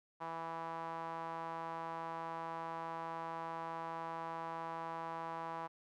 sawtooth tone with band-pass filter, 164.7 Hz, E3, 1 cent flat, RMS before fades -43 dBFS, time 0.2-5.68 s, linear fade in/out 20 ms, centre 960 Hz, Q 3.4, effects none

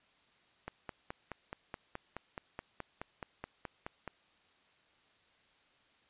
click train, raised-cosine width 0.5 ms, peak -25 dBFS, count 17, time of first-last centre 0.68-4.077 s, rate 4.71 Hz, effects white hiss -68 dBFS RMS until 6.09 s + resampled to 8000 Hz

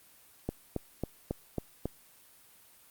click train, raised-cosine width 2 ms, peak -18 dBFS, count 6, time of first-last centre 0.49-1.856 s, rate 3.66 Hz, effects white hiss -59 dBFS RMS until 2.9 s + Opus 32 kbps

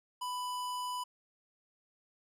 square tone, 994 Hz, B5, 11 cents sharp, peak -36 dBFS, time 0.21-1.04 s, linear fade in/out 10 ms, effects resampled to 32000 Hz

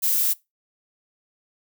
violet noise, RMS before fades -21 dBFS, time 0.02-0.34 s, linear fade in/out 20 ms, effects noise-tail reverb RT60 0.2 s tail -21 dB re dry

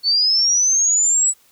sine linear sweep, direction up, 4415 to 7920 Hz, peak -13 dBFS, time 0.03-1.34 s, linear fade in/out 50 ms, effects white hiss -55 dBFS RMS until 1.51 s

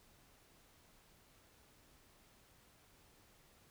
silence, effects pink hiss -67 dBFS RMS until 3.7 s

